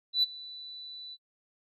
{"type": "tone with ADSR envelope", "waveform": "sine", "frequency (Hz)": 3976, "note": "B7", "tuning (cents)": 11, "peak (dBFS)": -20, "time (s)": [0.13, 1.17], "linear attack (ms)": 100, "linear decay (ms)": 18, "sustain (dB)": -22, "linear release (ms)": 39, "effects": ["noise-tail reverb RT60 0.1 s tail -20 dB re dry", "tanh soft clip ceiling -17 dBFS"]}